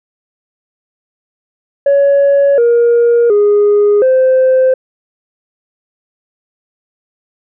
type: tone with pitch steps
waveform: sine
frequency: 561 / 472.2 / 412.5 / 519 Hz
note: C#5 / A#4 / G#4 / C5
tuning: +21 / +22 / -12 / -14 cents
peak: -4 dBFS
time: 1.86-4.74 s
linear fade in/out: 5 ms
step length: 720 ms
effects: tanh soft clip ceiling -4 dBFS